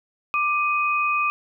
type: tone pair together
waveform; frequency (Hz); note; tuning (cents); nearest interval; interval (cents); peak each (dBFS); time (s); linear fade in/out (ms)
sine; 1183.1 / 2507; D6 / D#7; +12 / +12; octave + minor second; 1300; -21 / -23; 0.34-1.3; 0
effects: none